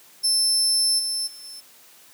30% pulse tone with level steps, 5300 Hz, E8, 9 cents sharp, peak -14 / -20 / -36 / -33 dBFS, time 0.23-1.61 s, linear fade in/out 20 ms, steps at 0.98 / 1.26 / 1.43 s, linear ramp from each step 20 ms, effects white hiss -51 dBFS RMS until 2.13 s + high-pass 150 Hz 12 dB/octave

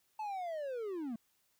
triangle linear sweep, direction down, 880 to 214.4 Hz, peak -35 dBFS, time 0.19-1.16 s, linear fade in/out 5 ms, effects white hiss -75 dBFS RMS until 1.59 s

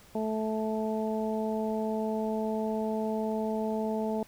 harmonic tone, 218.3 Hz, A3, 13 cents flat, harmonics 1 / 2 / 3 / 4, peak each -31 / -33 / -35 / -38 dBFS, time 0.15-4.23 s, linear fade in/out 2 ms, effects pink hiss -56 dBFS RMS until 4.27 s

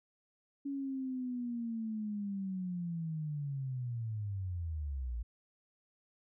sine linear sweep, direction down, 281.4 to 54.8 Hz, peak -35 dBFS, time 0.65-5.23 s, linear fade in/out 10 ms, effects none

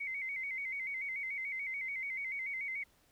sine tone with vibrato, 2152 Hz, C7, 48 cents sharp, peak -36 dBFS, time 0-2.84 s, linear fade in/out 10 ms, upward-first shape square, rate 6.9 Hz, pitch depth 68 cents each way, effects pink hiss -69 dBFS RMS until 3.11 s

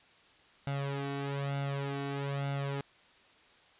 sawtooth tone with flanger, 139.7 Hz, C#3, 14 cents sharp, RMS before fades -35 dBFS, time 0.67-2.81 s, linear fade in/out 2 ms, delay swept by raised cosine 1.4 to 2.7 ms, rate 1.1 Hz, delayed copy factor +0.75, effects white hiss -61 dBFS RMS until 3.79 s + resampled to 8000 Hz

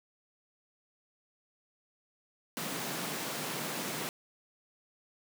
pink high-pass noise, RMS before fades -37 dBFS, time 2.57-4.09 s, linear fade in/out 0 ms, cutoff 140 Hz, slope 48 dB/octave, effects none

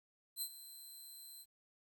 5% pulse tone with ADSR envelope, 4084 Hz, C8, 43 cents flat, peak -30 dBFS, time 0.36-1.46 s, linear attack 57 ms, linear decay 67 ms, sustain -15 dB, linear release 51 ms, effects 12-bit

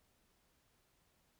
silence, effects pink hiss -75 dBFS RMS until 1.39 s

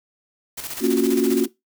white noise with tremolo, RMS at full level -30 dBFS, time 0.57-1.46 s, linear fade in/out 10 ms, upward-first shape square, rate 15 Hz, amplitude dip 55%
sine chord, Gb major seventh, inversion first, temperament equal, 233.1 / 277.2 / 349.2 / 370 Hz, Bb3 / Db4 / F4 / Gb4, 0 / 0 / 0 / 0 cents, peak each -22 / -21 / -23 / -20 dBFS, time 0.8-1.48 s, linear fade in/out 50 ms
effects noise-tail reverb RT60 0.2 s tail -20 dB re dry

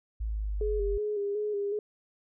sine exponential sweep, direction down, 55 to 45.94 Hz, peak -29 dBFS, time 0.2-0.98 s, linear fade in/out 10 ms
sine tone with vibrato, 412.2 Hz, G#4, 13 cents flat, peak -28 dBFS, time 0.61-1.79 s, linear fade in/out 2 ms, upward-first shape square, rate 2.7 Hz, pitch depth 35 cents each way
effects none

